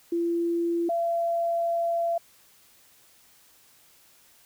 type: tone pair in turn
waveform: sine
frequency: 340 / 678.2 Hz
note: F4 / E5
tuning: -46 / +49 cents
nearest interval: octave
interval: 1195 cents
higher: second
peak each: -23 dBFS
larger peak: neither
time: 0.12-0.89 / 0.89-2.18 s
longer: second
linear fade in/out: 5 ms
effects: white hiss -58 dBFS RMS until 4.45 s